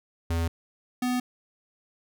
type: tone pair in turn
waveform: square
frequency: 83.4 / 249.1 Hz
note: E2 / B3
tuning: +21 / +15 cents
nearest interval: octave + perfect fifth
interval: 1894 cents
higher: second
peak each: -25 dBFS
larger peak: neither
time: 0.3-0.48 / 1.02-1.2 s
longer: neither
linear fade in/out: 5 ms
effects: none